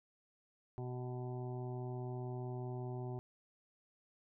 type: harmonic tone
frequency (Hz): 124.9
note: B2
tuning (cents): +20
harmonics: 1 / 2 / 3 / 5 / 6 / 7 / 8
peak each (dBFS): -41 / -51 / -46 / -55 / -53 / -57 / -63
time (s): 0.78-3.19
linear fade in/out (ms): 0
effects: none